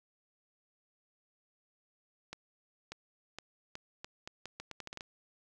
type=accelerating click train; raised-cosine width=0.2 ms; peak=-25 dBFS; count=14; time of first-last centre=2.33-5.008 s; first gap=590 ms; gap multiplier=0.79; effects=none